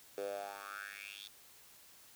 10% pulse tone with high-pass filter sweep, 100 Hz, G2, 35 cents sharp, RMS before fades -45 dBFS, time 0.18-1.28 s, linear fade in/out 0 ms, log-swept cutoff 440 to 3800 Hz, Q 5.8, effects white hiss -60 dBFS RMS until 2.15 s

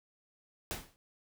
pink noise with exponential decay, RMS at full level -34 dBFS, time 0.71-0.96 s, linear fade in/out 0 ms, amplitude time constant 53 ms, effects none

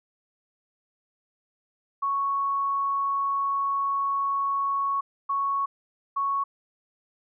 sine tone bursts at uneven times, 1108.7 Hz, C#6, in tune, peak -23 dBFS, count 3, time 2.02-5.01 / 5.29-5.66 / 6.16-6.44 s, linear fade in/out 10 ms, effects none

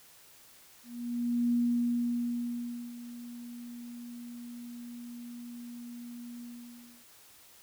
sine tone with ADSR envelope, 239.4 Hz, A#3, 46 cents sharp, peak -24 dBFS, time 0.83-7.06 s, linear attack 690 ms, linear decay 1400 ms, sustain -17 dB, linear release 640 ms, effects white hiss -57 dBFS RMS until 7.62 s

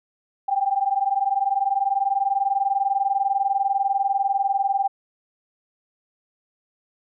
sine tone pair together, 778.9 / 799 Hz, G5 / G5, -11 / +33 cents, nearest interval unison, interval 44 cents, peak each -22 dBFS, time 0.48-4.88 s, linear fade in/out 10 ms, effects none

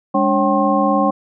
sine tone cluster, 205.8 / 289.3 / 546 / 773 / 1069 Hz, G#3 / D4 / C#5 / G5 / C6, -16 / -26 / -26 / -24 / +37 cents, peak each -19 dBFS, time 0.14-1.11 s, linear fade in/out 10 ms, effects none

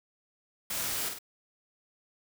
white noise with echo, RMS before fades -34 dBFS, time 0.7-1.09 s, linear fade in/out 5 ms, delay 49 ms, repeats 2, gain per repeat -5 dB, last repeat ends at 1.188 s, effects none

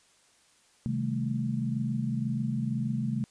sine chord, A half-diminished seventh, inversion first, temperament just, 132 / 158.4 / 198 / 220 Hz, C3 / Eb3 / G3 / A3, +16 / +31 / +18 / 0 cents, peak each -31 / -37 / -36 / -31 dBFS, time 0.86-3.24 s, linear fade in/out 0 ms, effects white hiss -63 dBFS RMS until 3.3 s + resampled to 22050 Hz

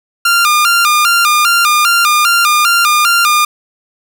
sawtooth tone with vibrato, 1296 Hz, E6, 30 cents flat, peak -4 dBFS, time 0.25-3.45 s, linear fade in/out 5 ms, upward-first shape square, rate 2.5 Hz, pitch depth 120 cents each way, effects none

